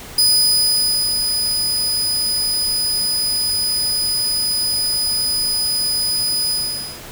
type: tone with ADSR envelope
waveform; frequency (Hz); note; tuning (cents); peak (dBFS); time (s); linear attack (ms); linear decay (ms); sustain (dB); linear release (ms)
sawtooth; 4976; D#8; -1; -8; 0.18-7.01; 5; 920; -6; 500
effects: pink hiss -35 dBFS RMS until 7.11 s